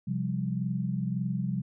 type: chord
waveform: sine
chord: C suspended fourth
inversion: none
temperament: just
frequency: 130.81 / 174.42 / 196.22 Hz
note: C3 / F3 / G3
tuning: 0 / -2 / +2 cents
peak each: -32 dBFS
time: 0.07-1.62 s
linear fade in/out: 10 ms
effects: none